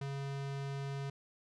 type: tone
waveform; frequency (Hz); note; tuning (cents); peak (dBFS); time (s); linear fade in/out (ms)
square; 138.59; C#3; 0; -38; 0.01-1.1; 5
effects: low-pass 6000 Hz 12 dB/octave